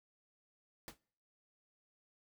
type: noise with exponential decay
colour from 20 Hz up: pink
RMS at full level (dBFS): -44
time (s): 0.88-0.98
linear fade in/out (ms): 0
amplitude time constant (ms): 21
effects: noise-tail reverb RT60 0.6 s tail -25 dB re dry